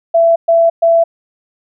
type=tone bursts; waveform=sine; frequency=668 Hz; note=E5; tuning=23 cents sharp; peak=-6 dBFS; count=3; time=0.14-1.04 s; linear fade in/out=10 ms; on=220 ms; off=120 ms; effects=none